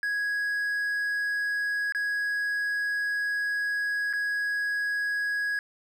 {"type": "tone with dropouts", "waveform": "triangle", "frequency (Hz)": 1661.2, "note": "G#6", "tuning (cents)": 0, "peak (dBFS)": -24, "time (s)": [0.03, 5.59], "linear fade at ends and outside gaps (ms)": 1, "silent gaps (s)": [[1.923, 1.948], [4.129, 4.135]], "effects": []}